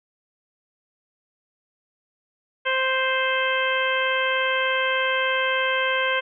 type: harmonic tone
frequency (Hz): 523.3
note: C5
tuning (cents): 0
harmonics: 1 / 2 / 3 / 4 / 5 / 6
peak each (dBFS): -26 / -27 / -25 / -28 / -29 / -30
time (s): 2.65-6.21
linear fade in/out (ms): 20
effects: none